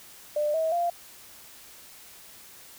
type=tone with pitch steps; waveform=sine; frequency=596 / 642.5 / 692.6 Hz; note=D5 / E5 / F5; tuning=+25 / -45 / -15 cents; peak=-23 dBFS; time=0.36-0.9 s; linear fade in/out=5 ms; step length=180 ms; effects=white hiss -49 dBFS RMS until 2.78 s